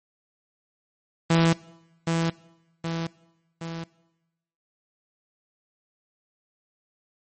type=tone with echo; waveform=sawtooth; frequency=165.6 Hz; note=E3; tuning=8 cents sharp; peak=-13 dBFS; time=1.3-1.53 s; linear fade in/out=5 ms; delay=770 ms; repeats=3; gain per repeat=-5 dB; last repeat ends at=3.84 s; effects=noise-tail reverb RT60 1.0 s tail -21 dB re dry + MP3 32 kbps